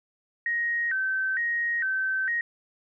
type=tone with vibrato; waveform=sine; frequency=1702 Hz; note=G#6; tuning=42 cents sharp; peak=-24 dBFS; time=0.46-2.41 s; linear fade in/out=2 ms; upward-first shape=square; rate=1.1 Hz; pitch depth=170 cents each way; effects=none